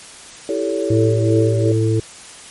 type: chord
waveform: sine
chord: A dominant seventh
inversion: second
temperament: equal with one note detuned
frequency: 329.6 / 392 / 440 / 565.7 Hz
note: E4 / G4 / A4 / C#5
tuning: 0 / 0 / 0 / +35 cents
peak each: -23 dBFS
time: 0.49-1.72 s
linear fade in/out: 2 ms
type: harmonic tone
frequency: 110.7 Hz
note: A2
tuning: 11 cents sharp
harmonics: 1 / 3 / 4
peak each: -15 / -20 / -21 dBFS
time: 0.9-2 s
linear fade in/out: 5 ms
effects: white hiss -38 dBFS RMS until 2.5 s + MP3 48 kbps